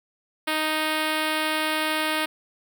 5% pulse tone with notch filter, 311.1 Hz, D#4, in tune, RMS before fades -25 dBFS, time 0.47-2.26 s, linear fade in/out 10 ms, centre 7000 Hz, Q 1.1, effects none

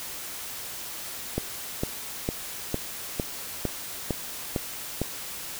click train, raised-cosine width 2 ms, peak -12 dBFS, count 9, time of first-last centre 1.38-5.016 s, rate 2.2 Hz, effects white hiss -37 dBFS RMS until 5.59 s

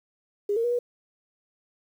sine tone with pitch steps, 408.8 / 460.3 / 481 / 485.2 Hz, G#4 / A#4 / B4 / B4, -27 / -22 / -46 / -31 cents, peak -22 dBFS, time 0.49-0.79 s, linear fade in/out 5 ms, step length 75 ms, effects 9-bit

